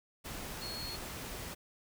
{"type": "tone in noise", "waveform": "sine", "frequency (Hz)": 4324, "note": "C#8", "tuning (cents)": -44, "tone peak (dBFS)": -41, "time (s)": [0.61, 0.97], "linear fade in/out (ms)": 20, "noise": "pink", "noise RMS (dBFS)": -43, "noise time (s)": [0.24, 1.55], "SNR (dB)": -1, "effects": []}